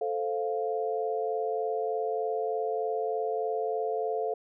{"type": "chord", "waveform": "sine", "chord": "F major", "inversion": "first", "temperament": "equal", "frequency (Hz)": [440, 523.3, 698.5], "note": ["A4", "C5", "F5"], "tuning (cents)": [0, 0, 0], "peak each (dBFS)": [-30, -35, -32], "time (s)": [0.01, 4.34], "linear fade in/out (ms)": 5, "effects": []}